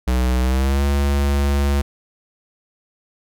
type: tone with pitch glide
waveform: square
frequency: 62.8 to 70.49 Hz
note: B1 to C#2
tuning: +30 to +30 cents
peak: -16 dBFS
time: 0.07-1.82 s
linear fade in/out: 10 ms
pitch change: +200 cents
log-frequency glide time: 0.41-0.84 s
effects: none